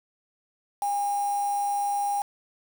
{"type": "tone with quantisation", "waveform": "sine", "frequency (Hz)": 812, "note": "G#5", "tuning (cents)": -39, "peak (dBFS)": -24, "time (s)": [0.82, 2.22], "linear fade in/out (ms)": 2, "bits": 6, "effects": []}